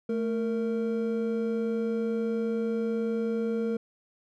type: tone pair together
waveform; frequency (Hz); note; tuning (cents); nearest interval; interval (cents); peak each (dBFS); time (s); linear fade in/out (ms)
triangle; 221.1 / 462.5; A3 / A#4; +9 / -14; octave + minor second; 1277; -27; 0.09-3.77; 5
effects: none